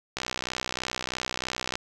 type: click train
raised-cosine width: 0.2 ms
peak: -12 dBFS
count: 101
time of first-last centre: 0.17-1.755 s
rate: 63.1 Hz
effects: none